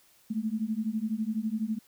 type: beating tone pair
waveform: sine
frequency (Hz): 212.8 / 224.8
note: G#3 / A3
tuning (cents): +42 / +37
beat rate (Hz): 12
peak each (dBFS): -31 / -31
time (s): 0.3-1.79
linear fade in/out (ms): 10
effects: white hiss -62 dBFS RMS until 1.87 s